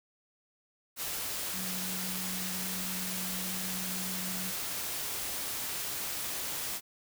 sine tone in noise, 185 Hz, F#3, in tune, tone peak -40 dBFS, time 1.52-4.53 s, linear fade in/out 50 ms, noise white, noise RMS -36 dBFS, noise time 0.96-6.81 s, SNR -7 dB, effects none

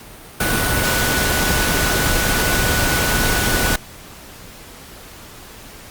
sine tone in noise, 1480 Hz, F#6, in tune, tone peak -23 dBFS, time 0.4-3.76 s, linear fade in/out 5 ms, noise pink, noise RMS -18 dBFS, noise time 0.4-3.76 s, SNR -8 dB, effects pink hiss -39 dBFS RMS until 5.9 s + Opus 48 kbps

